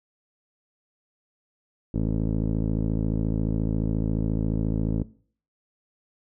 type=tone with low-pass filter; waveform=15% pulse; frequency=54.3 Hz; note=A1; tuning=22 cents flat; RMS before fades=-25 dBFS; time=1.94-5.03 s; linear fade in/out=5 ms; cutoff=340 Hz; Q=3.2; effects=noise-tail reverb RT60 0.5 s tail -20 dB re dry